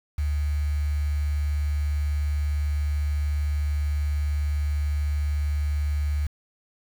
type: tone with quantisation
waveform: sine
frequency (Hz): 73.42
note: D2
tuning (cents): 0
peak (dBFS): -22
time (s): 0.18-6.27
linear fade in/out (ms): 5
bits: 7
effects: none